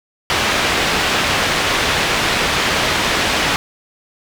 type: low-pass noise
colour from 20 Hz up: white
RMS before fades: -17 dBFS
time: 0.3-3.56 s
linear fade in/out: 0 ms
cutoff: 3100 Hz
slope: 12 dB/octave
effects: none

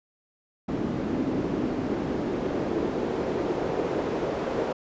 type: noise with band-pass filter sweep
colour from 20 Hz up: pink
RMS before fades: -28 dBFS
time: 0.68-4.73 s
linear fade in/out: 10 ms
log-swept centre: 270 to 470 Hz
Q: 1.7
effects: resampled to 16000 Hz

